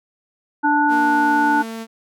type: harmonic tone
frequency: 293.7 Hz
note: D4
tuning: in tune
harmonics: 1 / 3 / 5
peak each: -19 / -16 / -20 dBFS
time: 0.63-1.63 s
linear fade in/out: 20 ms
type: tone with pitch glide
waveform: sawtooth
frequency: 233.1 to 225.4 Hz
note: A#3 to A3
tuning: 0 to +42 cents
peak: -24 dBFS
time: 0.88-1.87 s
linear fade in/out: 50 ms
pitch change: -58 cents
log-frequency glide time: 1.18-1.66 s
effects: none